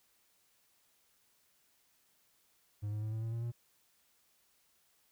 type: tone with pitch steps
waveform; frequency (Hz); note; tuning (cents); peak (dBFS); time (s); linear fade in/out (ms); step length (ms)
triangle; 103.83 / 106.13 / 108.49 / 110.9 / 113.36 / 115.87 / 118.45; G#2 / G#2 / A2 / A2 / A#2 / A#2 / A#2; 0 / +38 / -24 / +14 / -48 / -10 / +28; -33; 2.82-3.52; 20; 100
effects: white hiss -72 dBFS RMS until 5.11 s